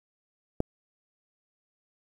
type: click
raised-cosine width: 2 ms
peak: -12 dBFS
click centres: 0.604 s
effects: 8-bit